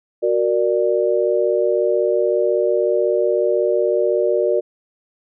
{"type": "chord", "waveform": "sine", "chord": "Gb augmented", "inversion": "none", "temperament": "equal with one note detuned", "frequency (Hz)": [370, 466.2, 591.8], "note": ["Gb4", "Bb4", "D5"], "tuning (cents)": [0, 0, 13], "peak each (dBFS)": -19, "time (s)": [0.22, 4.61], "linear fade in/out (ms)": 20, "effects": []}